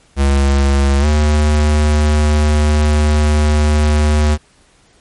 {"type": "tone with pitch glide", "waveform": "square", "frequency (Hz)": [69.4, 75.25], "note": ["C#2", "D2"], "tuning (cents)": [3, 43], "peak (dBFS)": -10, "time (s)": [0.16, 4.38], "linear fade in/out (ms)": 50, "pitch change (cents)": 140, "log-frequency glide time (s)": [1, 1.06], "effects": ["pink hiss -51 dBFS RMS until 5 s", "MP3 48 kbps"]}